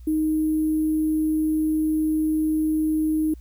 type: tone with sample-and-hold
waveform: sine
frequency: 311.1 Hz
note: D#4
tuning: in tune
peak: -19 dBFS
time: 0.07-3.34 s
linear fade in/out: 5 ms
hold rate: 11025 Hz
effects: added 60 Hz sine -39 dBFS peak until 3.4 s + white hiss -64 dBFS RMS until 3.4 s